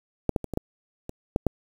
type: clicks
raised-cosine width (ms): 2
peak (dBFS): -8 / -9 / -19 / -18 / -11 / -21 / -8 / -7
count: 8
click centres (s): 0.293 / 0.362 / 0.443 / 0.537 / 0.574 / 1.094 / 1.361 / 1.467
effects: 7-bit